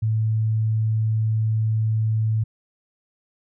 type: tone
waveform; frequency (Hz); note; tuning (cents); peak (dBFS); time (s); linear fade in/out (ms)
sine; 110; A2; 0; -18; 0.02-2.44; 10
effects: none